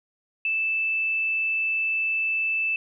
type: tone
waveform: sine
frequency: 2637 Hz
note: E7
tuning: in tune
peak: -22 dBFS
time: 0.45-2.76 s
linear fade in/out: 2 ms
effects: none